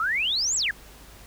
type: exponential two-way sweep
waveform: sine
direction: up then down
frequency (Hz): 1244.5 to 7902 to 1569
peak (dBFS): -22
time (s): 0-0.71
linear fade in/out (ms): 2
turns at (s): 0.56
effects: added 50 Hz sine -49 dBFS peak until 1.26 s + pink hiss -49 dBFS RMS until 1.26 s